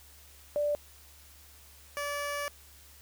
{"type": "tone pair in turn", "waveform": ["sine", "15% pulse"], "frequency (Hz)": [587.3, 577.2], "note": ["D5", "D5"], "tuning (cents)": [0, -30], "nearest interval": "unison", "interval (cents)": 30, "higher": "first", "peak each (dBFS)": -26, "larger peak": "neither", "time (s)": [[0.56, 0.75], [1.97, 2.48]], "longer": "second", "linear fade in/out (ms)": 0, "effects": ["added 71 Hz sine -57 dBFS peak until 3.01 s", "white hiss -56 dBFS RMS until 3.01 s"]}